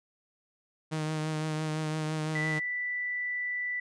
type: tone with vibrato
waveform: sawtooth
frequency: 155.56 Hz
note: D#3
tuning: in tune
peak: -26 dBFS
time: 0.91-2.6 s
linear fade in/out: 20 ms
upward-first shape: triangle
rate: 5.9 Hz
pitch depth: 26 cents each way
type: tone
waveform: sine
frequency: 1975.5 Hz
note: B6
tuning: in tune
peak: -30 dBFS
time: 2.35-3.8 s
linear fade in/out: 5 ms
effects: resampled to 22050 Hz